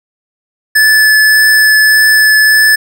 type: tone with vibrato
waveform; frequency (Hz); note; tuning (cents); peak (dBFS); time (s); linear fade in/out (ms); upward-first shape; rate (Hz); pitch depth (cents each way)
square; 1734; A6; -26; -5; 0.75-2.76; 10; triangle; 1.7; 8
effects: none